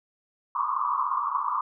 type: band-pass noise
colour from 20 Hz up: pink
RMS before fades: -27 dBFS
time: 0.55-1.61 s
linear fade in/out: 5 ms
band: 980 to 1200 Hz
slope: 96 dB/octave
effects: none